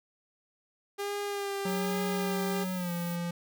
sawtooth tone with vibrato, 401.8 Hz, G4, 43 cents sharp, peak -28 dBFS, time 0.98-2.65 s, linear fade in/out 20 ms, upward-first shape sine, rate 1.2 Hz, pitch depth 24 cents each way
square tone with pitch glide, 185 to 172.61 Hz, F#3 to F3, 0 to -20 cents, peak -32 dBFS, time 1.65-3.31 s, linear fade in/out 5 ms, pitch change -120 cents, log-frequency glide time 2.74-2.92 s
violet noise, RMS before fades -45 dBFS, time 1.67-3.17 s, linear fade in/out 20 ms
effects none

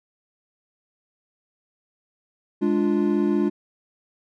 triangle chord, D diminished, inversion second, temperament equal, 207.7 / 293.7 / 349.2 Hz, Ab3 / D4 / F4, 0 / 0 / 0 cents, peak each -21 dBFS, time 2.61-3.5 s, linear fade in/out 20 ms, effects none

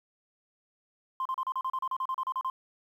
sine tone bursts, 1046.5 Hz, C6, in tune, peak -27 dBFS, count 15, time 1.2-2.5 s, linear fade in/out 2 ms, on 54 ms, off 35 ms, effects tanh soft clip ceiling -25 dBFS + 10-bit

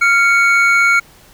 triangle tone pair together, 1390 / 2226 Hz, F6 / C#7, -9 / +7 cents, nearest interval minor sixth, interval 816 cents, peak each -10 dBFS, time 0.01-1 s, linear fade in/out 10 ms, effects pink hiss -45 dBFS RMS until 1.33 s

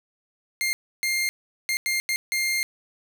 sawtooth tone bursts at uneven times, 2113 Hz, C7, 16 cents sharp, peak -19 dBFS, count 6, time 0.61-0.73 / 1.03-1.29 / 1.69-1.77 / 1.86-2 / 2.09-2.16 / 2.32-2.63 s, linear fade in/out 0 ms, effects none

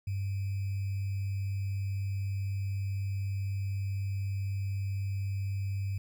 sine tone with sample-and-hold, 98 Hz, G2, in tune, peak -30 dBFS, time 0.07-5.98 s, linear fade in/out 5 ms, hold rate 2450 Hz, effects none

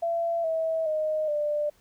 sine tone with pitch steps, 675 / 646.8 / 619.7 / 593.8 Hz, E5 / E5 / D#5 / D5, +41 / -33 / -7 / +19 cents, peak -24 dBFS, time 0.02-1.7 s, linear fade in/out 10 ms, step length 420 ms, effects pink hiss -63 dBFS RMS until 1.8 s

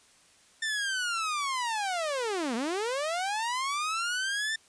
sawtooth linear two-way sweep, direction down then up, 1800 to 218.3 to 1800 Hz, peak -25 dBFS, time 0.62-4.56 s, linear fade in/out 5 ms, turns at 2.55 s, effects white hiss -60 dBFS RMS until 4.68 s + resampled to 22050 Hz

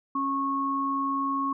sine tone pair together, 274.4 / 1097.6 Hz, C#4 / C#6, -17 / -17 cents, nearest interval 2 octaves, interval 2400 cents, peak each -30 / -26 dBFS, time 0.15-1.53 s, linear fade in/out 5 ms, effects none

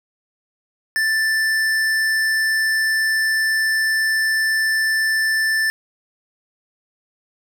sine tone with hard clipping, 1766 Hz, A6, 6 cents sharp, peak -18 dBFS, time 0.96-5.7 s, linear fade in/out 0 ms, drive 13 dB, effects none

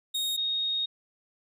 40% pulse / sine tone pair in turn, 3729 / 3729 Hz, A#7 / A#7, 0 / 0 cents, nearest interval unison, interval 0 cents, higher neither, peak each -26 dBFS, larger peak neither, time 0.14-0.37 / 0.37-0.86 s, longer second, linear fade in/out 10 ms, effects none

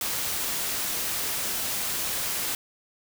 white noise, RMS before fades -29 dBFS, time 0.01-2.55 s, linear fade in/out 2 ms, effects none

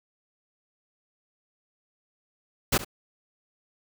pink noise with echo, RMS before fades -22 dBFS, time 2.72-2.78 s, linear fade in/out 10 ms, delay 68 ms, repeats 1, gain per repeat -15 dB, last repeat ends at 2.848 s, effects none

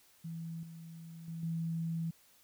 sine tone with level steps, 164.81 Hz, E3, in tune, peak -39 / -46 / -39 / -33 dBFS, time 0.24-2.11 s, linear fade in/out 10 ms, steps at 0.63 / 1.28 / 1.43 s, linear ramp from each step 2 ms, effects white hiss -65 dBFS RMS until 2.43 s

